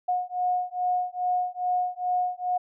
sine beating tone pair, 723 / 725.4 Hz, F#5 / F#5, -40 / -34 cents, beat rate 2.4 Hz, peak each -27 dBFS, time 0.08-2.58 s, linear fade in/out 10 ms, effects none

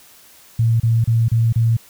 sine tone bursts, 114.6 Hz, A#2, 29 cents flat, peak -12 dBFS, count 5, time 0.59-1.768 s, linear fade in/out 5 ms, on 210 ms, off 32 ms, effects white hiss -47 dBFS RMS until 1.89 s

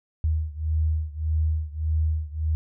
sine beating tone pair, 77.78 / 79.48 Hz, D#2 / D#2, 0 / +37 cents, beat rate 1.7 Hz, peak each -24 / -26 dBFS, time 0.24-2.55 s, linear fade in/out 0 ms, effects none

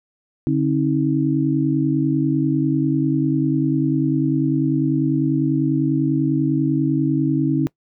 sine tone cluster, 144.4 / 269 / 319.1 Hz, D3 / C4 / D#4, -29 / +48 / +44 cents, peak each -20 dBFS, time 0.47-7.67 s, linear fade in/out 0 ms, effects noise-tail reverb RT60 0.1 s tail -22 dB re dry

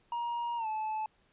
triangle tone with pitch glide, 946 to 867.5 Hz, A#5 to A5, +25 to -25 cents, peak -30 dBFS, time 0.12-1.06 s, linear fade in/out 2 ms, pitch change -150 cents, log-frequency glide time 0.57-0.67 s, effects pink hiss -69 dBFS RMS until 1.32 s + resampled to 8000 Hz

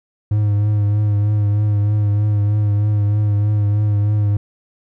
triangle tone with vibrato, 104 Hz, G#2, 3 cents sharp, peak -11 dBFS, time 0.31-4.37 s, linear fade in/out 5 ms, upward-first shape triangle, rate 3.2 Hz, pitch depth 35 cents each way, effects none

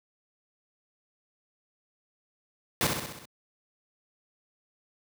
pink noise with echo, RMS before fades -25 dBFS, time 2.81-2.87 s, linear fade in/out 0 ms, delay 64 ms, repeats 6, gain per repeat -4 dB, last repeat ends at 3.254 s, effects high-pass 100 Hz 12 dB/octave

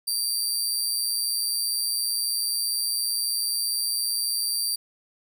20% pulse tone with amplitude modulation, 4699 Hz, D8, in tune, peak -15 dBFS, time 0.07-4.76 s, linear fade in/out 10 ms, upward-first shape sine, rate 120 Hz, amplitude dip 70%, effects none

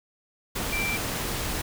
sine tone in noise, 2349 Hz, D7, in tune, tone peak -27 dBFS, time 0.72-0.97 s, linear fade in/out 10 ms, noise pink, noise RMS -30 dBFS, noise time 0.55-1.62 s, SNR 0 dB, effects none

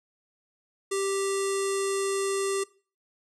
square tone with low-pass filter, 392 Hz, G4, in tune, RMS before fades -28 dBFS, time 0.91-2.64 s, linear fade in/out 10 ms, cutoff 8600 Hz, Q 4.3, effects noise-tail reverb RT60 0.4 s tail -21 dB re dry

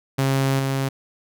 sawtooth tone with level steps, 135.3 Hz, C#3, 42 cents flat, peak -14 / -17 dBFS, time 0.18-0.89 s, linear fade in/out 10 ms, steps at 0.59 s, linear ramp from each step 2 ms, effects none

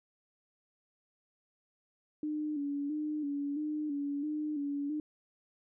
sine tone with vibrato, 293.7 Hz, D4, in tune, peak -32 dBFS, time 2.23-5 s, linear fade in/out 2 ms, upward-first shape square, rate 1.5 Hz, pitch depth 53 cents each way, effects none

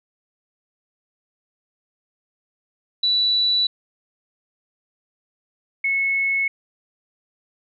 sine tone pair in turn, 3951 / 2194 Hz, B7 / C#7, 0 / -18 cents, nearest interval minor seventh, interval 1018 cents, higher first, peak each -16 / -18 dBFS, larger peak first, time 3.03-3.67 / 5.84-6.48 s, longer neither, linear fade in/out 5 ms, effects none

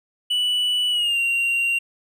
triangle tone with pitch glide, 2960 to 2762 Hz, F#7 to F7, 0 to -20 cents, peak -17 dBFS, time 0.3-1.79 s, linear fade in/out 10 ms, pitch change -120 cents, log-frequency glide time 0.9-1.19 s, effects none

